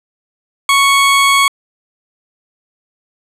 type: tone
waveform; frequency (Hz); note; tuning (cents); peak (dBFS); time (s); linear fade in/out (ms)
20% pulse; 1108.7; C#6; 0; -3; 0.69-1.48; 2
effects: low-pass 12000 Hz 12 dB/octave